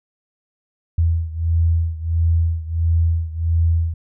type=beating tone pair; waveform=sine; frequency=82.41 / 83.91 Hz; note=E2 / E2; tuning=0 / +31 cents; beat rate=1.5 Hz; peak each=-17 / -20 dBFS; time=0.98-3.94 s; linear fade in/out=5 ms; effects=none